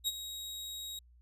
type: tone with ADSR envelope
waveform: sawtooth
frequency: 3798 Hz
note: A#7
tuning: 32 cents sharp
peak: -25 dBFS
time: 0.04-0.99 s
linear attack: 36 ms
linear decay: 33 ms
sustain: -12 dB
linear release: 3 ms
effects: added 60 Hz sine -58 dBFS peak until 1.21 s + resampled to 32000 Hz